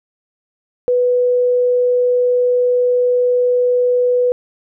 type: tone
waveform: sine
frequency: 493.9 Hz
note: B4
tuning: in tune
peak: -11 dBFS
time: 0.88-4.32 s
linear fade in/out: 0 ms
effects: none